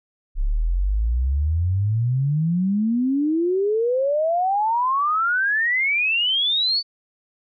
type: exponential sweep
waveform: sine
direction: up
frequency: 32.7 to 4573 Hz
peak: -17 dBFS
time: 0.35-6.83 s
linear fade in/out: 50 ms
effects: MP3 96 kbps